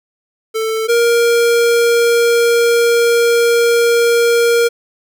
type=tone pair in turn; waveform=square; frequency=443.5 / 469.5 Hz; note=A4 / A#4; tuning=+14 / +12 cents; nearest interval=minor second; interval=98 cents; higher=second; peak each=-16 / -10 dBFS; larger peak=second; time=0.54-0.88 / 0.88-4.69 s; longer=second; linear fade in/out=20 ms; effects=none

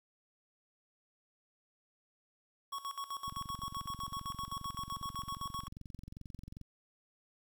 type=tone with tremolo; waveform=square; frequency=1108.7 Hz; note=C#6; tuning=in tune; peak=-38 dBFS; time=2.72-5.68 s; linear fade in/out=10 ms; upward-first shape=square; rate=7.8 Hz; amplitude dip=75%
type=click train; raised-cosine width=5 ms; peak=-35 dBFS; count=76; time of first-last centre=3.28-6.613 s; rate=22.5 Hz
effects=10-bit

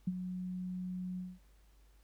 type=tone with ADSR envelope; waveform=sine; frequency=182.6 Hz; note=F#3; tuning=23 cents flat; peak=-28 dBFS; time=0.07-1.39 s; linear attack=7 ms; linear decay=37 ms; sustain=-9 dB; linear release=210 ms; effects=added 50 Hz sine -61 dBFS peak until 2.03 s + pink hiss -72 dBFS RMS until 2.03 s

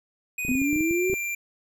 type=tone with pitch glide; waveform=square; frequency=2489 to 2371 Hz; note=D#7 to D7; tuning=0 to +16 cents; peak=-28 dBFS; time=0.38-1.35 s; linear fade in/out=5 ms; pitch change=-84 cents; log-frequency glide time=0.53-0.68 s
type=clicks; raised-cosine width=3 ms; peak=-23 dBFS; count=11; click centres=0.45 / 0.484 / 0.515 / 0.553 / 0.617 / 0.73 / 0.761 / 0.808 / 0.91 / 1.099 / 1.131 s
type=linear sweep; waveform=sine; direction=up; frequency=246.9 to 385.3 Hz; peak=-22 dBFS; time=0.49-1.14 s; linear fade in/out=0 ms
effects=none

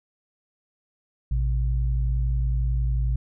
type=tone pair together; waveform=sine; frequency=57.06 / 128.1 Hz; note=A#1 / C3; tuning=-36 / -36 cents; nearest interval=octave + major second; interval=1400 cents; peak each=-21 / -28 dBFS; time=1.31-3.16 s; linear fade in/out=5 ms; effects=none

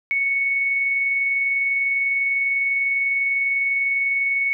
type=tone with tremolo; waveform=sine; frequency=2217 Hz; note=C#7; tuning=in tune; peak=-17 dBFS; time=0.11-4.53 s; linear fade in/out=0 ms; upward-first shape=sine; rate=20 Hz; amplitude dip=25%; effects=none

